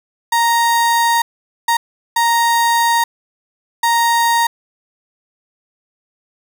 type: tone bursts at uneven times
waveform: 35% pulse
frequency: 932.3 Hz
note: A#5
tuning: in tune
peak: -10 dBFS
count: 4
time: 0.32-1.22 / 1.68-1.77 / 2.16-3.04 / 3.83-4.47 s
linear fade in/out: 5 ms
effects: none